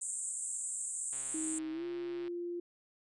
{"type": "band-pass noise", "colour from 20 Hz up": "white", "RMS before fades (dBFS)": -39, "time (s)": [0.01, 1.59], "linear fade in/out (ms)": 10, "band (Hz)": [7300, 9000], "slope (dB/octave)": 96}
{"type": "click train", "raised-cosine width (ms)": 0.3, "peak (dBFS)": -37, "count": 155, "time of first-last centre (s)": [1.13, 2.279], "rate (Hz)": 134}
{"type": "tone with pitch glide", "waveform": "sine", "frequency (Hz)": [315.4, 347.9], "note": ["D#4", "F4"], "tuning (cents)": [24, -7], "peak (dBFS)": -36, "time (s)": [1.34, 2.6], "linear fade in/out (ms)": 5, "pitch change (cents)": 169, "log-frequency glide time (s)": [1.72, 1.85]}
{"effects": []}